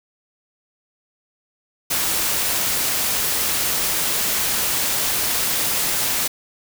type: noise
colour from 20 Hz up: white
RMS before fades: -21 dBFS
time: 1.9-6.28 s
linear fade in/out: 10 ms
effects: none